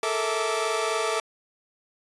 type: tone cluster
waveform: sawtooth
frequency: 432.3 / 455.9 / 653 / 1167 Hz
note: A4 / A#4 / E5 / D6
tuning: -31 / -39 / -17 / -11 cents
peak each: -26 dBFS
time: 0.03-1.2 s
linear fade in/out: 2 ms
effects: resampled to 24000 Hz